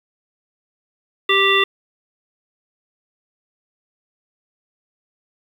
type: harmonic tone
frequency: 392 Hz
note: G4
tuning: in tune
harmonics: 1 / 3 / 5 / 7 / 9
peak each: -19 / -19 / -19 / -19 / -19 dBFS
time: 1.29-1.64 s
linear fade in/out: 5 ms
effects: 7-bit